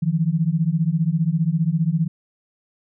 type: beating tone pair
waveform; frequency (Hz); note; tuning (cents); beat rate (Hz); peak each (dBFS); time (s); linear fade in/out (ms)
sine; 155.56 / 170.56; D#3 / F3; 0 / -41; 15; -20; 0.02-2.08; 10
effects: none